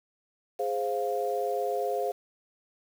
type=chord; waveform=sine; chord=F minor; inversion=first; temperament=equal; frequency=415.3 / 523.3 / 698.5 Hz; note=Ab4 / C5 / F5; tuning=0 / 0 / 0 cents; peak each=-31 dBFS; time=0.59-2.12 s; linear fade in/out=10 ms; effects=8-bit